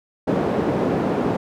white band-pass noise, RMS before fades -21 dBFS, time 0.27-1.37 s, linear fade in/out 10 ms, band 150 to 450 Hz, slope 12 dB/octave, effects none

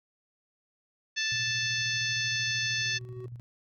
harmonic tone, 880 Hz, A5, in tune, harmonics 2 / 3 / 4 / 5 / 6 / 7, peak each -32 / -34 / -35 / -36 / -37 / -37 dBFS, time 1.16-2.99 s, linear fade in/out 20 ms
sine tone with tremolo, 120 Hz, B2, 49 cents flat, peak -37 dBFS, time 1.32-3.4 s, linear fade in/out 0 ms, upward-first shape square, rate 13 Hz, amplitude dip 50%
triangle tone with exponential growth, 374.3 Hz, F#4, 20 cents sharp, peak -36 dBFS, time 2.43-3.26 s, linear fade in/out 2 ms, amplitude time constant 180 ms
effects none

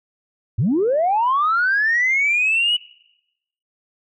sine linear sweep, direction up, 88.1 to 2960 Hz, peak -14 dBFS, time 0.58-2.77 s, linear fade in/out 10 ms, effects noise-tail reverb RT60 0.9 s tail -23 dB re dry + tanh soft clip ceiling -11 dBFS

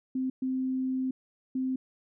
sine tone bursts at uneven times, 260 Hz, C4, 11 cents flat, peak -27 dBFS, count 3, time 0.15-0.3 / 0.42-1.11 / 1.55-1.76 s, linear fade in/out 5 ms, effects none

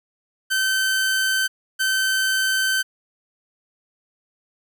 sawtooth tone pair in turn, 1540 / 1540 Hz, G6 / G6, -31 / -31 cents, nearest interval unison, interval 0 cents, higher neither, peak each -15 dBFS, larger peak neither, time 0.5-1.48 / 1.79-2.83 s, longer second, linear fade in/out 20 ms, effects none

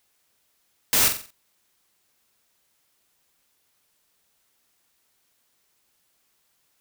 white noise with echo, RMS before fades -19 dBFS, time 0.93-1.08 s, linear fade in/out 0 ms, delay 45 ms, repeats 5, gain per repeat -7 dB, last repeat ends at 1.305 s, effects white hiss -69 dBFS RMS until 6.8 s

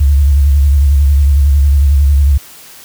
sine tone with vibrato, 70.5 Hz, C#2, 30 cents sharp, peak -5 dBFS, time 0-2.38 s, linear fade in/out 10 ms, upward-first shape square, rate 11 Hz, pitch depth 63 cents each way, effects white hiss -36 dBFS RMS until 2.84 s

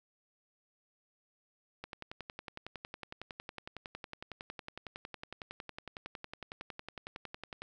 click train, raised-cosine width 0.3 ms, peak -26 dBFS, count 64, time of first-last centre 1.84-7.62 s, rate 10.9 Hz, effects none

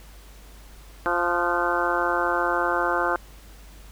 harmonic tone with a mistuned harmonic, 174.61 Hz, F3, in tune, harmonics 2 / 3 / 4 / 5 / 6 / 7 / 8 / 9, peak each -29 / -29 / -29 / -29 / -29 / -29 / -29 / -29 dBFS, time 1.06-3.16 s, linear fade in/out 0 ms, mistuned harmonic 9, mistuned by -52 cents, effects added 50 Hz sine -44 dBFS peak until 3.91 s + pink hiss -51 dBFS RMS until 3.91 s

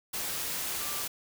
sine tone in noise, 1174.7 Hz, D6, in tune, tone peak -44 dBFS, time 0.8-1.03 s, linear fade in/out 10 ms, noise white, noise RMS -34 dBFS, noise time 0.13-1.08 s, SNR -13 dB, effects none

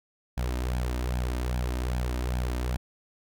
sawtooth tone with flanger, 61.74 Hz, B1, in tune, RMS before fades -29 dBFS, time 0.37-2.77 s, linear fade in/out 10 ms, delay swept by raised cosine 1.2 to 3.3 ms, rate 2.5 Hz, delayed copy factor +0.6, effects none

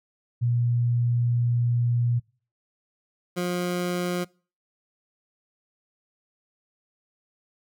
sine / 20% pulse tone pair in turn, 119.9 / 177.72 Hz, A#2 / F3, +49 / +31 cents, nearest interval perfect fifth, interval 682 cents, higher second, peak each -20 dBFS, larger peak neither, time 0.41-2.2 / 3.36-4.25 s, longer first, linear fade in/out 20 ms, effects noise-tail reverb RT60 0.4 s tail -25 dB re dry

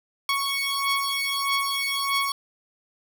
15% pulse beating tone pair, 1108.7 / 1110.3 Hz, C#6 / C#6, 0 / +2 cents, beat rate 1.6 Hz, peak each -20 dBFS, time 0.29-2.32 s, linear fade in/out 2 ms, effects none

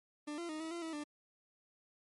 40% pulse tone with pitch steps, 297 / 342.1 / 310 / 321.9 / 341.7 / 324 / 296.2 Hz, D4 / F4 / D#4 / E4 / F4 / E4 / D4, +20 / -36 / -6 / -41 / -38 / -30 / +15 cents, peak -39 dBFS, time 0.27-1.04 s, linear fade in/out 10 ms, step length 110 ms, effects MP3 48 kbps

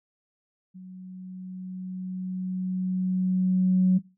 sine tone with level ramp, 185 Hz, F#3, in tune, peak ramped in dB -40 to -15 dBFS, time 0.74-3.99 s, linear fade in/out 20 ms, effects noise-tail reverb RT60 0.3 s tail -21 dB re dry + tanh soft clip ceiling -11 dBFS

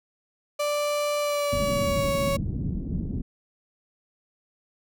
35% pulse tone with pitch glide, 587.3 to 556.3 Hz, D5 to C#5, 0 to +6 cents, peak -22 dBFS, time 0.59-2.37 s, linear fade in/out 10 ms, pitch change -94 cents, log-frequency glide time 1.2-2.09 s
white low-pass noise, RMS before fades -29 dBFS, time 1.52-3.22 s, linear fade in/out 10 ms, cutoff 230 Hz, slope 24 dB/octave
effects none

